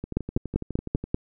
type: two click trains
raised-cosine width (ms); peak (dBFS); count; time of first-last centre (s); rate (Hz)
3; -10 / -19; 6 / 13; 0.17-1.145 / 0.04-1.04; 5.13 / 12
effects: none